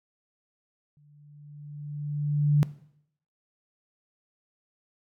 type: tone with exponential growth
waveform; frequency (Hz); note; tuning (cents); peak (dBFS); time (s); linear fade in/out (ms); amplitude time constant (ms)
sine; 146.83; D3; 0; -16; 0.97-2.63; 0; 360
effects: noise-tail reverb RT60 0.7 s tail -18 dB re dry + AAC 64 kbps